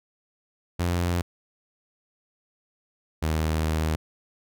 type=tone pair in turn; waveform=sawtooth; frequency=87.31 / 78.82 Hz; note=F2 / D#2; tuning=0 / +23 cents; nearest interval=major second; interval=177 cents; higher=first; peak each=-19 dBFS; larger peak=neither; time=0.79-1.22 / 3.22-3.96 s; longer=second; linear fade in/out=10 ms; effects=none

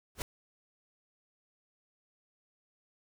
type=noise with exponential growth; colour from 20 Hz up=pink; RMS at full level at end=-30 dBFS; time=0.15-0.22 s; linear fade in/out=1 ms; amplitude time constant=15 ms; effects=none

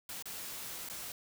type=noise with dropouts; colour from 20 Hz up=white; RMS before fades=-43 dBFS; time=0.09-1.12 s; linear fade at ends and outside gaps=2 ms; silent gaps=0.225-0.256 / 0.889-0.898 s; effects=none

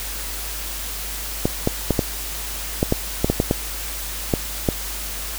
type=clicks; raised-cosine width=2 ms; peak=-3 dBFS; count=12; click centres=1.455 / 1.674 / 1.907 / 1.992 / 2.829 / 2.924 / 3.245 / 3.3 / 3.401 / 3.511 / 4.338 / 4.688 s; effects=added 50 Hz sine -32 dBFS peak until 5.38 s + white hiss -30 dBFS RMS until 5.38 s

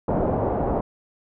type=low-pass noise; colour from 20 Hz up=white; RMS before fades=-23 dBFS; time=0.08-0.81 s; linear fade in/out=5 ms; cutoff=740 Hz; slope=24 dB/octave; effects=none

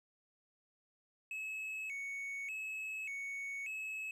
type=tone with vibrato; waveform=triangle; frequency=2396 Hz; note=D7; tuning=34 cents sharp; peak=-38 dBFS; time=1.31-4.11 s; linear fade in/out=2 ms; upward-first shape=square; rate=0.85 Hz; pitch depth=130 cents each way; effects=none

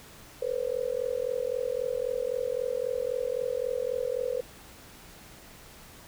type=tone with amplitude modulation; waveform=sine; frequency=500 Hz; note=B4; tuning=21 cents sharp; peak=-23 dBFS; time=0.42-4.41 s; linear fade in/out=5 ms; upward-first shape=sine; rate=43.8 Hz; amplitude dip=100%; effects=pink hiss -50 dBFS RMS until 6.07 s

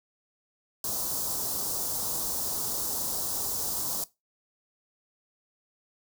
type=band-stop noise; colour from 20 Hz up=white; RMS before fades=-31 dBFS; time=0.84-4.04 s; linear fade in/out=2 ms; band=1100 to 4700 Hz; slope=24 dB/octave; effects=noise-tail reverb RT60 0.2 s tail -18 dB re dry

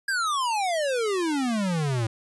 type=exponential sweep; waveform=square; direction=down; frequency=1646 to 108.6 Hz; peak=-24 dBFS; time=0.08-2.07 s; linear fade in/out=5 ms; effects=resampled to 24000 Hz

